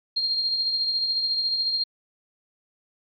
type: tone with tremolo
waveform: sine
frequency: 4214 Hz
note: C8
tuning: 12 cents sharp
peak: -20 dBFS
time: 0.16-1.84 s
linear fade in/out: 10 ms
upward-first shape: sine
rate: 14 Hz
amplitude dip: 40%
effects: MP3 48 kbps